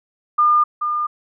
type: tone with echo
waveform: sine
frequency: 1208 Hz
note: D6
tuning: 48 cents sharp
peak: -11 dBFS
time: 0.38-0.64 s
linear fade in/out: 10 ms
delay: 430 ms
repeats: 1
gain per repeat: -7 dB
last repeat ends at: 1.07 s
effects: none